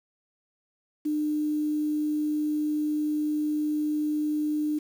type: tone with quantisation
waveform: sine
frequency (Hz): 301.6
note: D4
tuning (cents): +46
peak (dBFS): -24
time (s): 1.05-4.79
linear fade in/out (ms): 10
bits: 8
effects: none